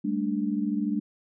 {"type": "chord", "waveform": "sine", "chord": "G suspended second", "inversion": "none", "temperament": "equal with one note detuned", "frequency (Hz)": [199.77, 220, 293.7], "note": ["G3", "A3", "D4"], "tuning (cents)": [33, 0, 0], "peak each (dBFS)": -29, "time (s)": [0.04, 1], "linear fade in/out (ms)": 10, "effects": []}